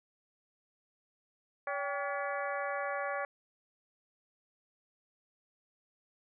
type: harmonic tone with a mistuned harmonic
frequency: 283.9 Hz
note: C#4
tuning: 41 cents sharp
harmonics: 2 / 3 / 4 / 5 / 6 / 7 / 8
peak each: -37 / -40 / -40 / -43 / -41 / -45 / -49 dBFS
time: 1.67-3.25 s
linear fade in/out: 2 ms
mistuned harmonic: 3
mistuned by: -130 cents
effects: none